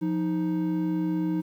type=tone pair together; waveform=triangle; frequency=175.4 / 312.8 Hz; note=F3 / D#4; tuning=+8 / +9 cents; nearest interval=minor seventh; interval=1001 cents; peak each=-26 / -24 dBFS; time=0.01-1.42 s; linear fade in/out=20 ms; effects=10-bit